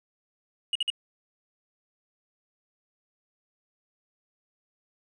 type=tone bursts; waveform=triangle; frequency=2884 Hz; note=F#7; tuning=45 cents flat; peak=-22 dBFS; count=3; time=0.73-0.902 s; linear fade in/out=2 ms; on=24 ms; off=50 ms; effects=resampled to 22050 Hz